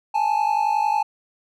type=tone pair together; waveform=triangle; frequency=830 / 881 Hz; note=G#5 / A5; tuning=-1 / +2 cents; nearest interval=minor second; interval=103 cents; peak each=-19 / -19 dBFS; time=0.14-1.03 s; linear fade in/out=10 ms; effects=none